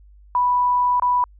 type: tone with dropouts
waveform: sine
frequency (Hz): 986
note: B5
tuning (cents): -3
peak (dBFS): -15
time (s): 0.35-1.24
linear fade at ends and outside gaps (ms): 1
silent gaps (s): 0.998-1.022
effects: added 50 Hz sine -45 dBFS peak until 1.39 s